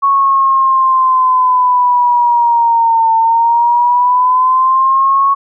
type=linear two-way sweep; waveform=sine; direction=down then up; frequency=1108.7 to 899 to 1108.7 Hz; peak=-7 dBFS; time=0.02-5.35 s; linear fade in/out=20 ms; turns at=3.14 s; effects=none